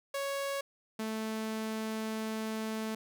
sawtooth tone pair in turn, 555 / 219.6 Hz, C#5 / A3, +2 / -3 cents, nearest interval octave + major third, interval 1605 cents, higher first, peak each -29 / -30 dBFS, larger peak first, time 0.14-0.61 / 0.99-2.95 s, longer second, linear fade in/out 5 ms, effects none

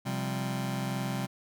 sawtooth chord, C suspended fourth, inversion none, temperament just, 130.81 / 174.42 / 196.22 Hz, C3 / F3 / G3, 0 / -2 / +2 cents, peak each -29 / -34 / -30 dBFS, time 0.05-1.27 s, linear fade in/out 20 ms, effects none

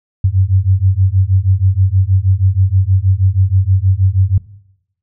sine beating tone pair, 92.1 / 98.4 Hz, F#2 / G2, -7 / +7 cents, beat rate 6.3 Hz, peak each -12 dBFS, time 0.24-4.38 s, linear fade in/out 5 ms, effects noise-tail reverb RT60 0.8 s tail -19 dB re dry

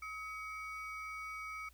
triangle ring-modulated tone, 1763 Hz, A6, 3 cents sharp, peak -37 dBFS, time 0.02-1.69 s, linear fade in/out 5 ms, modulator 488 Hz, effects added 60 Hz sine -61 dBFS peak until 1.73 s + white hiss -69 dBFS RMS until 1.73 s

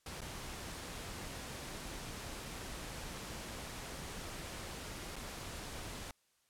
pink noise with dropouts, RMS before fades -45 dBFS, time 0.06-6.11 s, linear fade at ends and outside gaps 2 ms, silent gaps 0.207-0.216 / 5.158-5.163 s, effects white hiss -75 dBFS RMS until 6.49 s + low-pass 11000 Hz 12 dB/octave

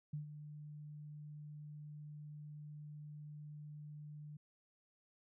sine tone with ADSR envelope, 149.3 Hz, D3, 29 cents sharp, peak -38 dBFS, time 0.13-4.37 s, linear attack 7 ms, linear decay 120 ms, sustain -10 dB, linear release 6 ms, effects none

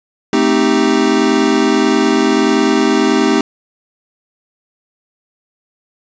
square chord, A half-diminished seventh, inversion none, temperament equal, 220 / 261.6 / 311.1 / 392 Hz, A3 / C4 / Eb4 / G4, 0 / 0 / 0 / 0 cents, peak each -18 / -16 / -16 / -16 dBFS, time 0.33-3.41 s, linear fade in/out 2 ms, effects resampled to 16000 Hz + 7-bit

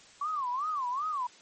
sine tone with vibrato, 1108.7 Hz, C#6, in tune, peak -29 dBFS, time 0.21-1.27 s, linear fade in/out 5 ms, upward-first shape sine, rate 2.6 Hz, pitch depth 230 cents each way, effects white hiss -55 dBFS RMS until 1.41 s + MP3 32 kbps

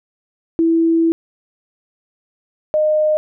sine tone pair in turn, 329.6 / 613.6 Hz, E4 / D#5, 0 / -24 cents, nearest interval major seventh, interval 1076 cents, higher second, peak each -11 / -12 dBFS, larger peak first, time 0.59-1.12 / 2.74-3.17 s, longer first, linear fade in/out 0 ms, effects none

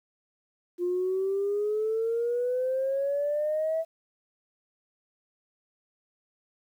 sine exponential sweep, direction up, 350 to 656 Hz, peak -24 dBFS, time 0.78-3.85 s, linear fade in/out 50 ms, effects tanh soft clip ceiling -20 dBFS + 10-bit

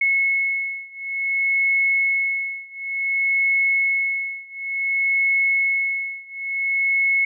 sine beating tone pair, 2188 / 2188.56 Hz, C#7 / C#7, -23 / -23 cents, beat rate 0.56 Hz, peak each -21 / -22 dBFS, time 0.01-7.25 s, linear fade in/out 5 ms, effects none

